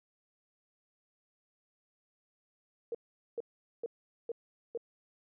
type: tone bursts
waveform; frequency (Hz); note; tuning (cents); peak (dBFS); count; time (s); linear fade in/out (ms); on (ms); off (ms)
sine; 466.2; A#4; 0; -33; 5; 2.92-4.775; 2; 27; 430
effects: none